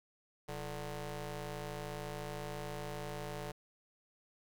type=ring-modulated tone; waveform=15% pulse; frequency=153.5 Hz; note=D#3; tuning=23 cents flat; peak=-31 dBFS; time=0.48-3.52 s; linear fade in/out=10 ms; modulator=280 Hz; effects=12-bit